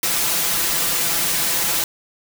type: noise with comb filter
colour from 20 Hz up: white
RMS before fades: -20 dBFS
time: 0.03-1.84 s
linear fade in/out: 2 ms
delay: 5.9 ms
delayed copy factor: +0.75
effects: none